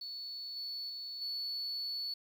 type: tone with level steps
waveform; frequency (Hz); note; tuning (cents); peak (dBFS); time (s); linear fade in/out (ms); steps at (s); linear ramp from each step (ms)
sine; 4435; C#8; 0; -40 / -37 / -40 / -34; 0.01-2.14; 5; 0.56 / 0.89 / 1.21; 10
effects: tanh soft clip ceiling -33 dBFS + 10-bit